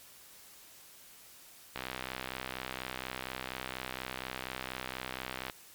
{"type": "click train", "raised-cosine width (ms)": 0.3, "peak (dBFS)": -20, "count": 241, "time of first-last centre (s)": [1.76, 5.498], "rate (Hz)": 64.2, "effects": ["white hiss -55 dBFS RMS until 5.74 s", "MP3 96 kbps"]}